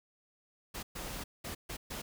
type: noise bursts at uneven times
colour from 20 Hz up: pink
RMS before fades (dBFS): -41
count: 5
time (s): 0.74-0.83 / 0.95-1.24 / 1.44-1.55 / 1.69-1.77 / 1.9-2.02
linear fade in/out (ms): 10
effects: none